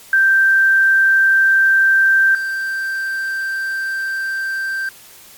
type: tone pair in turn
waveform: sine / triangle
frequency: 1568 / 1568 Hz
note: G6 / G6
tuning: 0 / 0 cents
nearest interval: unison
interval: 0 cents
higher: neither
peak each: -9 / -17 dBFS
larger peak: first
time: 0.13-2.35 / 2.35-4.89 s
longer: second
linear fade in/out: 2 ms
effects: white hiss -42 dBFS RMS until 5.37 s + MP3 96 kbps